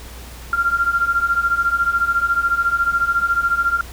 sine beating tone pair, 1378 / 1392 Hz, F6 / F6, -24 / -6 cents, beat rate 14 Hz, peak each -20 / -17 dBFS, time 0.53-3.81 s, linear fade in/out 2 ms, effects added 60 Hz sine -35 dBFS peak until 3.92 s + pink hiss -39 dBFS RMS until 3.92 s

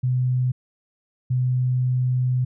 sine tone pair in turn, 126.6 / 126.6 Hz, B2 / B2, +43 / +43 cents, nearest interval unison, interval 0 cents, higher neither, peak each -18 dBFS, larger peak neither, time 0.03-0.52 / 1.3-2.45 s, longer second, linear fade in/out 10 ms, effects none

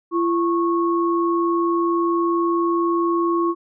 sine tone pair together, 340 / 1098.9 Hz, F4 / C#6, -46 / -15 cents, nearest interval octave + minor sixth, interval 2031 cents, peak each -18 / -22 dBFS, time 0.11-3.55 s, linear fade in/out 50 ms, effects none

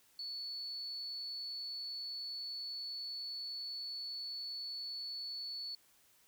sine tone, 4435 Hz, C#8, in tune, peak -40 dBFS, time 0.19-5.75 s, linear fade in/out 2 ms, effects white hiss -68 dBFS RMS until 6.27 s

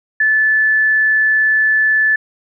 sine tone, 1741 Hz, A6, 19 cents flat, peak -10 dBFS, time 0.2-2.16 s, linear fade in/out 5 ms, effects none

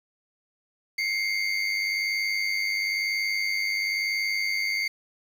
triangle tone cluster, 2107 / 2208 / 4581 Hz, C7 / C#7 / D8, +12 / -7 / -44 cents, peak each -25 / -30 / -30 dBFS, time 0.98-4.88 s, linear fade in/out 5 ms, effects 8-bit

